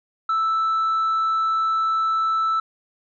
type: tone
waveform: sine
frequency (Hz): 1318.5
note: E6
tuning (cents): 0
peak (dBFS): -16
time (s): 0.29-2.6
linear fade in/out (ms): 5
effects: tanh soft clip ceiling -17 dBFS